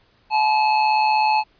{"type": "tone with amplitude modulation", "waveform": "square", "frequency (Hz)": 861, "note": "A5", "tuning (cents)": -38, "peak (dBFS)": -14, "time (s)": [0.3, 1.44], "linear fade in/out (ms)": 50, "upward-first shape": "sine", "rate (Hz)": 136, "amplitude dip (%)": 45, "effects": ["pink hiss -59 dBFS RMS until 1.59 s", "resampled to 11025 Hz"]}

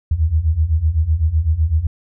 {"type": "beating tone pair", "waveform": "sine", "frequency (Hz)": [74.8, 82.7], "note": ["D2", "E2"], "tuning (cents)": [32, 6], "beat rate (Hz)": 7.9, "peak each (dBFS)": [-18, -15], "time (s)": [0.11, 1.87], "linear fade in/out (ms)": 5, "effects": []}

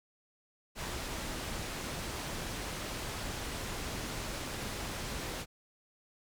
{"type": "low-pass noise", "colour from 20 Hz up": "pink", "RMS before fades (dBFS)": -39, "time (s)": [0.75, 5.46], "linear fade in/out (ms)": 50, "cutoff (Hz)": 9700, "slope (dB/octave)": 12, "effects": []}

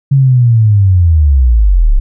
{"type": "linear sweep", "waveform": "sine", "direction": "down", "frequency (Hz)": [140, 30.62], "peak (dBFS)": -4, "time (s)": [0.11, 2], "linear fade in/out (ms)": 10, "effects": []}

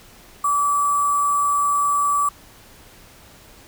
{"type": "tone with sample-and-hold", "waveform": "sine", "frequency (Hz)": 1155, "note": "D6", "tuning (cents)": -29, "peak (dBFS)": -16, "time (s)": [0.44, 2.29], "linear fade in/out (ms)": 5, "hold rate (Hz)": 8820, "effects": ["pink hiss -47 dBFS RMS until 3.67 s"]}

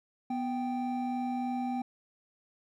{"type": "tone pair together", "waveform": "triangle", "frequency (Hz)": [246.9, 783.9], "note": ["B3", "G5"], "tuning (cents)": [0, 0], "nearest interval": "octave + minor sixth", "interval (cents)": 2000, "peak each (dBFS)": [-30, -33], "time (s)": [0.3, 1.82], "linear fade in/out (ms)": 5, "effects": []}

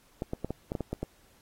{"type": "clicks", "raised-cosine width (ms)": 2, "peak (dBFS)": -18, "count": 9, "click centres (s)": [0.221, 0.334, 0.446, 0.506, 0.719, 0.752, 0.807, 0.93, 1.03], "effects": ["pink hiss -63 dBFS RMS until 1.41 s", "AAC 48 kbps"]}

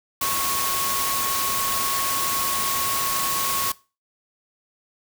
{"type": "tone in noise", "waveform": "sine", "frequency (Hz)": 1100, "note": "C#6", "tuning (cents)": -14, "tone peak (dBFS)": -27, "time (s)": [0.21, 3.72], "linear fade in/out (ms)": 5, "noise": "white", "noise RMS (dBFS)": -25, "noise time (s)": [0.21, 3.72], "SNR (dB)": -5, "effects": ["noise-tail reverb RT60 0.3 s tail -20 dB re dry"]}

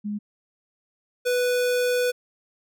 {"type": "tone pair in turn", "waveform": ["sine", "square"], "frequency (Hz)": [207.7, 494], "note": ["G#3", "B4"], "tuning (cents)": [0, 0], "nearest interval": "octave + minor third", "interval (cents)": 1500, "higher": "second", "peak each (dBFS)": [-26, -21], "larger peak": "second", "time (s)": [[0.04, 0.19], [1.25, 2.12]], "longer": "second", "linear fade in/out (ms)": 20, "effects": []}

